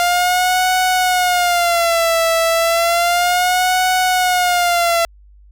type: tone with vibrato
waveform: sawtooth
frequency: 698.5 Hz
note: F5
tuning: in tune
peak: -9 dBFS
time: 0-5.05 s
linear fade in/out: 0 ms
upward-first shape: sine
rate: 0.32 Hz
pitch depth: 100 cents each way
effects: added 50 Hz sine -42 dBFS peak until 5.51 s